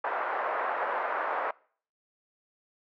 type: band-pass noise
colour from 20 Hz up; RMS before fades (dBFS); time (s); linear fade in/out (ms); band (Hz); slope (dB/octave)
pink; -31; 0.04-1.51; 5; 560 to 1600; 24
effects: noise-tail reverb RT60 0.5 s tail -24 dB re dry